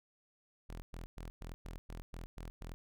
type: tone bursts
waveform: sawtooth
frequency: 41.76 Hz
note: E1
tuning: 23 cents sharp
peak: -40 dBFS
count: 9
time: 0.69-2.74 s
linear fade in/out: 0 ms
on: 130 ms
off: 110 ms
effects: none